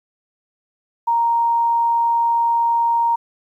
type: tone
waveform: sine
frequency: 932.3 Hz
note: A#5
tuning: in tune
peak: -14 dBFS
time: 1.07-3.16 s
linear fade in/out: 10 ms
effects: 9-bit